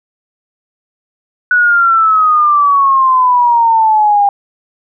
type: exponential sweep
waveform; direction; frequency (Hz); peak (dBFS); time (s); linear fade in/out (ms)
sine; down; 1480 to 800; -6; 1.51-4.29; 2
effects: none